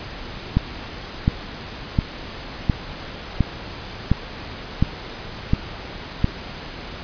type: click train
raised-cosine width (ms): 5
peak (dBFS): -3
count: 9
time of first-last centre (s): 0.57-6.244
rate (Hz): 1.41
effects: pink hiss -34 dBFS RMS until 7.03 s + resampled to 11025 Hz